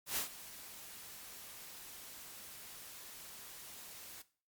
white noise with ADSR envelope, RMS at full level -35 dBFS, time 0.06-4.22 s, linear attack 110 ms, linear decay 110 ms, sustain -16 dB, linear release 6 ms, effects noise-tail reverb RT60 0.4 s tail -17 dB re dry + MP3 96 kbps

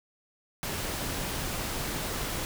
pink noise, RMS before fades -33 dBFS, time 0.63-2.45 s, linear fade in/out 0 ms, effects none

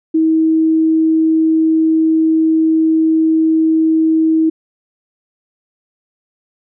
sine tone, 319.8 Hz, D#4, 48 cents sharp, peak -9 dBFS, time 0.14-4.5 s, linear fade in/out 10 ms, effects none

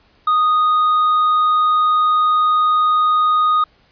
triangle tone, 1240 Hz, D#6, 6 cents flat, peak -10 dBFS, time 0.27-3.64 s, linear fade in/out 5 ms, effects pink hiss -55 dBFS RMS until 3.91 s + resampled to 11025 Hz

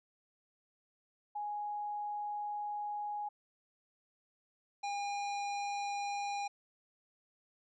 sine / square tone pair in turn, 830.6 / 809.8 Hz, G#5 / G#5, 0 / -44 cents, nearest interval unison, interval 44 cents, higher first, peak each -36 / -36 dBFS, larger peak neither, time 1.35-3.29 / 4.83-6.48 s, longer first, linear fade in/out 10 ms, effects resampled to 16000 Hz

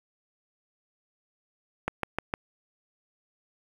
click train, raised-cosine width 0.5 ms, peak -12 dBFS, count 4, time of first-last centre 1.88-2.339 s, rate 6.54 Hz, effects 7-bit

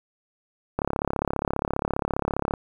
click train, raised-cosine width 1 ms, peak -10 dBFS, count 62, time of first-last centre 0.79-2.538 s, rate 34.9 Hz, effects 8-bit

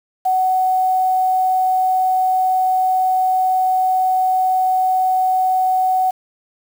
sine tone with quantisation, 747 Hz, F#5, 16 cents sharp, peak -13 dBFS, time 0.25-6.11 s, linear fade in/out 10 ms, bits 6, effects none

